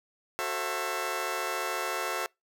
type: chord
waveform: 15% pulse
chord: F# half-diminished seventh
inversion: none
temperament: just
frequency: 370 / 444 / 532.8 / 666 Hz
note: F#4 / A4 / C5 / E5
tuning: 0 / +16 / +31 / +18 cents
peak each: -30 dBFS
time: 0.39-2.26 s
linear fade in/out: 0 ms
effects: noise-tail reverb RT60 0.2 s tail -26 dB re dry